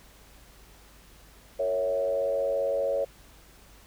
sine tone with frequency modulation, 554.4 Hz, C#5, in tune, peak -24 dBFS, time 1.59-3.05 s, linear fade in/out 10 ms, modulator 95.4 Hz, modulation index 0.83, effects added 50 Hz sine -55 dBFS peak until 3.86 s + pink hiss -55 dBFS RMS until 3.86 s

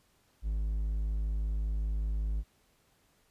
triangle tone, 52.6 Hz, G#1, 23 cents sharp, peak -27 dBFS, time 0.42-2.44 s, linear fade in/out 50 ms, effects pink hiss -69 dBFS RMS until 3.3 s + resampled to 32000 Hz

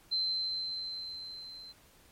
sine tone with level ramp, 4094 Hz, C8, 38 cents flat, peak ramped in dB -27 to -46 dBFS, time 0.11-1.73 s, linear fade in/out 20 ms, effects pink hiss -61 dBFS RMS until 2.11 s + MP3 64 kbps

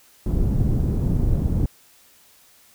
pink low-pass noise, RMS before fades -20 dBFS, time 0.26-1.66 s, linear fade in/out 2 ms, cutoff 210 Hz, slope 12 dB/octave, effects white hiss -54 dBFS RMS until 2.74 s

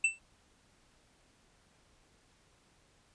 square tone with exponential decay, 2669 Hz, E7, 21 cents sharp, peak -22 dBFS, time 0.04-0.19 s, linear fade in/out 5 ms, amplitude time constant 31 ms, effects pink hiss -67 dBFS RMS until 3.14 s + resampled to 22050 Hz

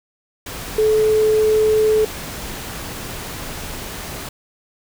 sine tone in noise, 432.4 Hz, A4, 30 cents flat, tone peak -12 dBFS, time 0.78-2.05 s, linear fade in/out 5 ms, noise pink, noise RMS -30 dBFS, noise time 0.46-4.29 s, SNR +15 dB, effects none

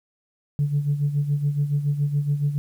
sine tone with tremolo, 144.7 Hz, D3, 25 cents flat, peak -16 dBFS, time 0.59-2.58 s, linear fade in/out 0 ms, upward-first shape sine, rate 7.1 Hz, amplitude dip 70%, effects tanh soft clip ceiling -14 dBFS + 9-bit

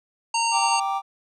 harmonic tone, 921 Hz, A#5, 21 cents flat, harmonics 1 / 3 / 5 / 7 / 9, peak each -22 / -27 / -29 / -30 / -32 dBFS, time 0.34-0.8 s, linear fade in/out 5 ms
triangle chord, G minor, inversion none, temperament equal, 784 / 932.3 / 1174.7 Hz, G5 / Bb5 / D6, 0 / 0 / 0 cents, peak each -23 / -29 / -26 dBFS, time 0.51-1.02 s, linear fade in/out 50 ms
effects none

